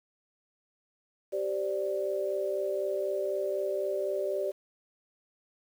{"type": "chord", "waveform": "sine", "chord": "G suspended fourth", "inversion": "none", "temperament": "equal with one note detuned", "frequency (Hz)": [388.8, 523.3, 587.3], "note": ["G4", "C5", "D5"], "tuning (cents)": [-14, 0, 0], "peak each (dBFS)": [-32, -37, -31], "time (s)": [1.32, 4.52], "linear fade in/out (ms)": 20, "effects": ["9-bit"]}